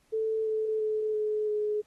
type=tone with pitch steps; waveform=sine; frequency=440.6 / 435.8 / 431 / 426.3 / 421.7 Hz; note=A4 / A4 / A4 / G#4 / G#4; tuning=+2 / -17 / -36 / +45 / +26 cents; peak=-26 dBFS; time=0.12-1.82 s; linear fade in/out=20 ms; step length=340 ms; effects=pink hiss -68 dBFS RMS until 1.86 s + AAC 32 kbps